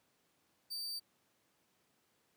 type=tone; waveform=40% pulse; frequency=4630 Hz; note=D8; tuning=25 cents flat; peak=-38 dBFS; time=0.7-1 s; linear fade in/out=20 ms; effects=pink hiss -75 dBFS RMS until 2.36 s + high-pass 150 Hz 12 dB/octave